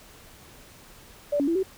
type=tone with pitch steps; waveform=sine; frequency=581 / 281.1 / 334.2 / 380.1 Hz; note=D5 / C#4 / E4 / F#4; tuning=-19 / +24 / +24 / +47 cents; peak=-21 dBFS; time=1.32-1.632 s; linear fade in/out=10 ms; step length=78 ms; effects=pink hiss -50 dBFS RMS until 1.77 s

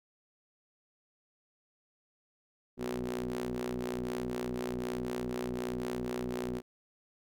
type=ring-modulated tone; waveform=sawtooth; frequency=61.2 Hz; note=B1; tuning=15 cents flat; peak=-27 dBFS; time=2.77-6.62 s; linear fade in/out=50 ms; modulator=308 Hz; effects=none

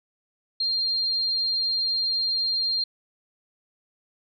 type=tone; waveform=sine; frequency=4196 Hz; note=C8; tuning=4 cents sharp; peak=-22 dBFS; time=0.6-2.84 s; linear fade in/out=5 ms; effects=none

